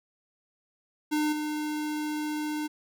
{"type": "tone with level steps", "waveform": "square", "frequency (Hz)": 302.5, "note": "D#4", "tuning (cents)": -49, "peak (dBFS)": [-25, -30], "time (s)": [1.11, 2.68], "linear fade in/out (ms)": 20, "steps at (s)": 1.32, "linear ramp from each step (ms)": 10, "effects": []}